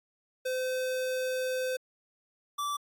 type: tone pair in turn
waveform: square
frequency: 513 / 1162.3 Hz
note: C5 / D6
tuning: -34 / -18 cents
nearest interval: octave + major second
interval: 1416 cents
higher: second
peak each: -30 / -31 dBFS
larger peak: first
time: 0.45-1.77 / 2.58-2.77 s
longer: first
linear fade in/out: 10 ms
effects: AAC 64 kbps